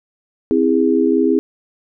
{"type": "chord", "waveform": "sine", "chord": "C augmented", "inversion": "none", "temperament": "just", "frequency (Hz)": [261.6, 327, 408.8], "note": ["C4", "E4", "G#4"], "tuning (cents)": [0, -14, -27], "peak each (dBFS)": -16, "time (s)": [0.51, 1.39], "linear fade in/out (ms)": 0, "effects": []}